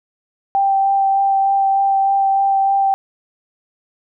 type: tone with vibrato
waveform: sine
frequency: 784 Hz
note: G5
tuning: in tune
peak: -12 dBFS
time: 0.55-2.94 s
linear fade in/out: 0 ms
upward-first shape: sine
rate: 3.3 Hz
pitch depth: 10 cents each way
effects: none